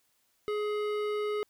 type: tone with hard clipping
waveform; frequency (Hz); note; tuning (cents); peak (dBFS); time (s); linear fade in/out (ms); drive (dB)
triangle; 419.8; G#4; +19; -31; 0.48-1.43; 0; 18
effects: white hiss -72 dBFS RMS until 1.49 s